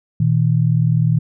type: tone pair together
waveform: sine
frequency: 119.4 / 159.38 Hz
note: A#2 / D#3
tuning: +42 / +42 cents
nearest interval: perfect fourth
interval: 500 cents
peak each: -15 dBFS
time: 0.2-1.19 s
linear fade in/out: 5 ms
effects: none